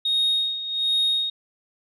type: tone with tremolo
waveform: sine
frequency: 3729 Hz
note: A#7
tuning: in tune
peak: -16 dBFS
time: 0.05-1.3 s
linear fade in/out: 5 ms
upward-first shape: sine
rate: 1.3 Hz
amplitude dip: 75%
effects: tanh soft clip ceiling -16 dBFS